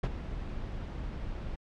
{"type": "noise with ADSR envelope", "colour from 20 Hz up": "brown", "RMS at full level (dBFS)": -25, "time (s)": [0.03, 1.56], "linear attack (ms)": 8, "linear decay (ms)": 39, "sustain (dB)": -12, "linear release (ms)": 12, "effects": ["low-pass 4000 Hz 12 dB/octave", "MP3 96 kbps"]}